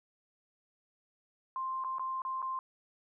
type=tone with dropouts; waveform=sine; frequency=1049 Hz; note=C6; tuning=4 cents sharp; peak=-33 dBFS; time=1.56-2.59 s; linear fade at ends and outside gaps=1 ms; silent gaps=1.839-1.846 / 1.984-1.995 / 2.219-2.25 / 2.419-2.426 s; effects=none